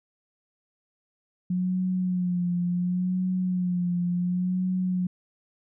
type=tone with vibrato; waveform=sine; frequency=180.1 Hz; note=F#3; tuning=46 cents flat; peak=-23 dBFS; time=1.5-5.07 s; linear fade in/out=5 ms; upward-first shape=sine; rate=0.7 Hz; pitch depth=43 cents each way; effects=none